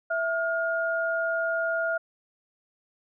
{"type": "tone pair together", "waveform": "sine", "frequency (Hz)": [659.3, 1419.8], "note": ["E5", "F6"], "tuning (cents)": [0, 28], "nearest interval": "octave + minor second", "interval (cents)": 1328, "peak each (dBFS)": -27, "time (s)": [0.1, 1.98], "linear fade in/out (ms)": 10, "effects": []}